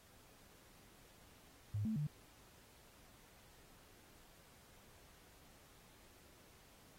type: tone with pitch steps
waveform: sine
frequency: 103.9 / 219.1 / 148.4 Hz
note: G#2 / A3 / D3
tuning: +1 / -7 / +18 cents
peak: -36 dBFS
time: 1.74-2.07 s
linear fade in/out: 5 ms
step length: 110 ms
effects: pink hiss -65 dBFS RMS until 6.98 s + AAC 48 kbps